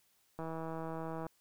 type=click train; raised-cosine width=1 ms; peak=-28 dBFS; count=143; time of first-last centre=0.39-1.267 s; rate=162 Hz; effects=white hiss -72 dBFS RMS until 1.4 s